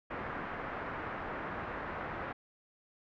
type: low-pass noise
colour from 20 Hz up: white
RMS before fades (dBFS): -40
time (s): 0.1-2.33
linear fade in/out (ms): 10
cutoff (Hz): 1700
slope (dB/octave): 24
effects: none